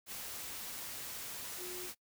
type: tone in noise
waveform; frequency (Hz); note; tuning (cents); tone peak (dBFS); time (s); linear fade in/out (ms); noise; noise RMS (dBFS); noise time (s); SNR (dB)
sine; 361; F#4; -43; -45; 1.57-1.9; 50; white; -44; 0.06-1.95; -4
effects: noise-tail reverb RT60 0.1 s tail -21 dB re dry